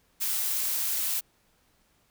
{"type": "noise with amplitude modulation", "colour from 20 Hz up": "blue", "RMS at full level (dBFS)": -27, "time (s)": [0.2, 1.21], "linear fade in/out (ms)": 20, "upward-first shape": "sine", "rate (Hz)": 202, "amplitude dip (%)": 35, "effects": ["pink hiss -67 dBFS RMS until 2.1 s"]}